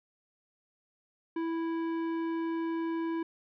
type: tone with tanh clipping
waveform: triangle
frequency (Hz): 329.6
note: E4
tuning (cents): 0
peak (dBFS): -32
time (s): 1.36-3.23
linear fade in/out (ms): 5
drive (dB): 17
effects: none